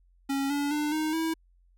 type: tone with pitch steps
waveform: square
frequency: 274.9 / 286.4 / 298.4 / 310.9 / 323.9 Hz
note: C#4 / D4 / D4 / D#4 / E4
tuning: -14 / -43 / +28 / -1 / -30 cents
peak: -27 dBFS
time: 0.29-1.34 s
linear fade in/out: 10 ms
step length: 210 ms
effects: added 44 Hz sine -59 dBFS peak until 1.77 s